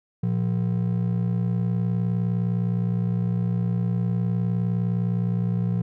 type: ring-modulated tone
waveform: triangle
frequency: 146.6 Hz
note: D3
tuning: 3 cents flat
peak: -16 dBFS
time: 0.23-5.82 s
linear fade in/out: 5 ms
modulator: 29.8 Hz
effects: none